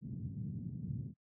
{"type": "band-pass noise", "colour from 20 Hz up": "pink", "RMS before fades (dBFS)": -42, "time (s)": [0.01, 1.14], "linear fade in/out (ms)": 50, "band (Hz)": [110, 190], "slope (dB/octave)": 24, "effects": ["noise-tail reverb RT60 0.1 s tail -24 dB re dry"]}